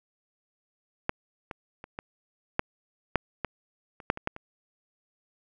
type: clicks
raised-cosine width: 0.5 ms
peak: -10 / -21 / -26 / -20 / -8 / -7 / -14 / -30 / -6 / -22 / -12 / -25 dBFS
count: 12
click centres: 1.094 / 1.512 / 1.841 / 1.989 / 2.594 / 3.157 / 3.447 / 4.002 / 4.101 / 4.174 / 4.274 / 4.364 s
effects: none